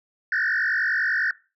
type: tone with frequency modulation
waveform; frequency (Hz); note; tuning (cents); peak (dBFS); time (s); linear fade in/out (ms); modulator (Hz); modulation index
sine; 1661.2; G#6; 0; -19; 0.32-1.31; 2; 50.1; 3.8
effects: noise-tail reverb RT60 0.3 s tail -20 dB re dry + tanh soft clip ceiling -17 dBFS